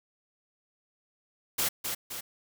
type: noise with echo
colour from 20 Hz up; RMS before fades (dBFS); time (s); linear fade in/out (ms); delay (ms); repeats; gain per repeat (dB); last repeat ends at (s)
white; -28; 1.58-1.69; 10; 260; 2; -5; 2.21
effects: none